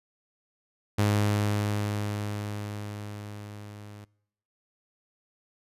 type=tone with level ramp; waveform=sawtooth; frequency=103.8 Hz; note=G#2; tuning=in tune; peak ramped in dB=-17 to -40 dBFS; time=0.98-4.05 s; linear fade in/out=10 ms; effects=noise-tail reverb RT60 0.8 s tail -25 dB re dry + resampled to 32000 Hz